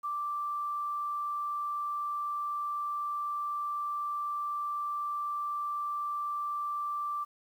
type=tone with quantisation; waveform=sine; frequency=1174 Hz; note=D6; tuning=1 cent flat; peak=-31 dBFS; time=0.03-7.25 s; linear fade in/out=20 ms; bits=10; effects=none